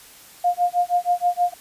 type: tone with tremolo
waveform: sine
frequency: 708 Hz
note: F5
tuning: 23 cents sharp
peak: -14 dBFS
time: 0.44-1.54 s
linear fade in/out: 5 ms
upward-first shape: sine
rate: 6.3 Hz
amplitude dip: 100%
effects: white hiss -46 dBFS RMS until 1.6 s + resampled to 32000 Hz